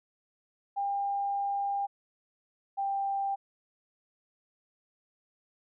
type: tone pair in turn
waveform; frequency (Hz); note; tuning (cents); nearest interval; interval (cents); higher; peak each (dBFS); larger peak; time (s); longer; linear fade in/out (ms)
sine; 800 / 789.9; G5 / G5; +35 / +13; unison; 22; first; -28; neither; 0.76-1.87 / 2.77-3.36; first; 20
effects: none